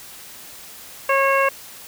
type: harmonic tone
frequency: 546 Hz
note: C#5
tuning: 26 cents flat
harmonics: 1 / 2 / 3 / 4 / 5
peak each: -19 / -19 / -23 / -25 / -25 dBFS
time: 1.09-1.49 s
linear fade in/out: 5 ms
effects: white hiss -40 dBFS RMS until 1.87 s